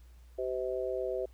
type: harmonic tone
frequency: 128.3 Hz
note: C3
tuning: 34 cents flat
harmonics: 3 / 4 / 5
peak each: -35 / -35 / -37 dBFS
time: 0.38-1.26 s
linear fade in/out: 10 ms
effects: added 60 Hz sine -52 dBFS peak until 1.33 s + pink hiss -68 dBFS RMS until 1.33 s